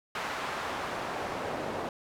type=noise with band-pass filter sweep; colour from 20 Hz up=pink; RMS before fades=-35 dBFS; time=0.15-1.89 s; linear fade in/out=2 ms; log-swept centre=1300 to 550 Hz; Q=0.89; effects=none